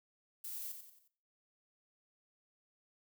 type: noise with echo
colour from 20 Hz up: violet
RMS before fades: -44 dBFS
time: 0.44-0.72 s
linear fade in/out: 5 ms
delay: 90 ms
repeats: 4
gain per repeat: -7 dB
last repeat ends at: 1.08 s
effects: noise-tail reverb RT60 0.5 s tail -18 dB re dry